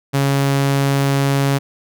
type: tone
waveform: sawtooth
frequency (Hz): 138.59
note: C#3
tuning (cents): 0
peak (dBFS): -10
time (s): 0.13-1.59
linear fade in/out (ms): 20
effects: none